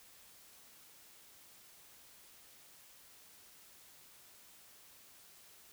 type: silence
effects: white hiss -60 dBFS RMS until 5.72 s